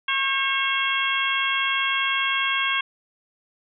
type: harmonic tone with a mistuned harmonic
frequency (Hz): 545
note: C#5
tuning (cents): -29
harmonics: 2 / 3 / 4 / 5 / 6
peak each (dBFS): -27 / -27 / -27 / -27 / -27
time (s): 0.08-2.81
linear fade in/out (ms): 5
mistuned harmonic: 3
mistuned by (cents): -35
effects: none